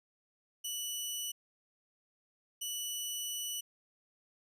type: tone bursts at uneven times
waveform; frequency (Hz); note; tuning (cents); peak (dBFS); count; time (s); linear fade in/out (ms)
15% pulse; 2960; F#7; 0; -29; 2; 0.64-1.32 / 2.61-3.61; 10
effects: none